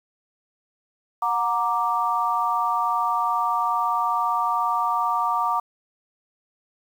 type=chord; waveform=sine; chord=Gb augmented; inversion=none; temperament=equal with one note detuned; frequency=729.4 / 932.3 / 1174.7 Hz; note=Gb5 / Bb5 / D6; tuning=-25 / 0 / 0 cents; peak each=-27 / -24 / -23 dBFS; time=1.22-5.6 s; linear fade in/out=5 ms; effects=8-bit